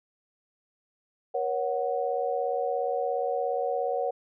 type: chord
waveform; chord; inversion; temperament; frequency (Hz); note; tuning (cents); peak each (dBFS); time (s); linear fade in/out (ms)
sine; F# major; first; equal with one note detuned; 477.3 / 554.4 / 740; A#4 / C#5 / F#5; +41 / 0 / 0; -30; 1.34-4.11; 10
effects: none